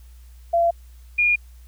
sine tone pair in turn, 681 / 2427 Hz, F5 / D#7, -44 / -44 cents, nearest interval octave + minor seventh, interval 2200 cents, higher second, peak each -15 dBFS, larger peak neither, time 0.53-0.71 / 1.18-1.36 s, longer neither, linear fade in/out 10 ms, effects added 60 Hz sine -42 dBFS peak until 1.67 s + white hiss -59 dBFS RMS until 1.67 s

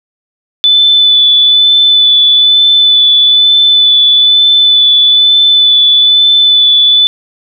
sine tone with vibrato, 3491 Hz, A7, 14 cents flat, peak -3 dBFS, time 0.64-7.07 s, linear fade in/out 0 ms, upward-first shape sine, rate 1.1 Hz, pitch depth 15 cents each way, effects none

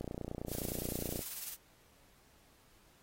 click train, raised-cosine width 2 ms, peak -26 dBFS, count 36, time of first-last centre 0.01-1.192 s, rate 29.6 Hz
blue noise with tremolo, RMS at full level -40 dBFS, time 0.47-1.57 s, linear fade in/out 50 ms, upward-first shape sine, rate 19 Hz, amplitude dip 50%
effects pink hiss -66 dBFS RMS until 3.02 s + AAC 48 kbps

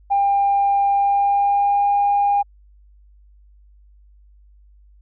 sine tone with pitch glide, 799 to 809.7 Hz, G5 to G#5, +33 to -44 cents, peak -13 dBFS, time 0.1-2.43 s, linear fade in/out 20 ms, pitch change +23 cents, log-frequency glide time 0.9-1.89 s, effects tanh soft clip ceiling -10 dBFS + added 50 Hz sine -47 dBFS peak until 5.01 s

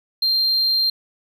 triangle tone, 4177 Hz, C8, 4 cents flat, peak -14 dBFS, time 0.22-0.9 s, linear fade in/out 5 ms, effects tanh soft clip ceiling -10 dBFS

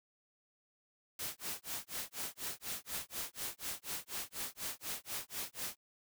white noise with tremolo, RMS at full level -39 dBFS, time 1.19-5.77 s, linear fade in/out 2 ms, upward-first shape sine, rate 4.1 Hz, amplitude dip 100%, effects none

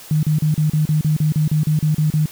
sine tone bursts, 153.2 Hz, D#3, 27 cents flat, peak -13 dBFS, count 14, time 0.11-2.258 s, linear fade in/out 2 ms, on 120 ms, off 36 ms, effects white hiss -39 dBFS RMS until 2.31 s

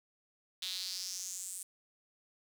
sawtooth tone with high-pass filter sweep, 185 Hz, F#3, in tune, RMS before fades -41 dBFS, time 0.62-1.63 s, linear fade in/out 5 ms, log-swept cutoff 3600 to 8900 Hz, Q 4.4, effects none

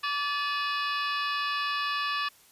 harmonic tone with a mistuned harmonic, 577 Hz, D5, 31 cents flat, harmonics 2 / 3 / 4 / 5 / 6 / 7 / 8 / 9, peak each -30 / -34 / -36 / -38 / -40 / -41 / -42 / -43 dBFS, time 0.03-2.29 s, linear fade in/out 10 ms, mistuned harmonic 4, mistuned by +150 cents, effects white hiss -58 dBFS RMS until 2.51 s + resampled to 32000 Hz

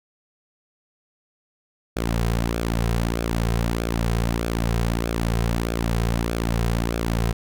sawtooth tone with flanger, 57.3 Hz, A#1, 29 cents flat, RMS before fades -23 dBFS, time 1.96-7.33 s, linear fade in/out 10 ms, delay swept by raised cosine 1 to 3.5 ms, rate 1.6 Hz, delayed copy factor -0.6, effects none

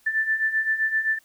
sine beating tone pair, 1760 / 1767.7 Hz, A6 / A6, 0 / +8 cents, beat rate 7.7 Hz, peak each -27 / -22 dBFS, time 0.06-1.19 s, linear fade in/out 10 ms, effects white hiss -60 dBFS RMS until 1.24 s

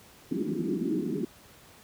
white band-pass noise, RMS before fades -30 dBFS, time 0.31-1.25 s, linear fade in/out 5 ms, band 160 to 390 Hz, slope 96 dB/octave, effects pink hiss -54 dBFS RMS until 1.83 s + high-pass 60 Hz 12 dB/octave

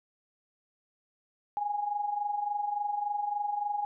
sine tone with amplitude modulation, 825 Hz, G#5, 12 cents flat, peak -26 dBFS, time 1.57-3.85 s, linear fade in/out 0 ms, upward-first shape sine, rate 23.5 Hz, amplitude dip 65%, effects none

